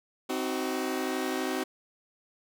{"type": "chord", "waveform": "sawtooth", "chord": "C diminished", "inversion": "none", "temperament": "just", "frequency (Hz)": [261.6, 314, 376.7], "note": ["C4", "Eb4", "Gb4"], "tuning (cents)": [0, 16, 31], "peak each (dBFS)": [-29, -31, -29], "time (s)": [0.29, 1.64], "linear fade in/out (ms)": 10, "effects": []}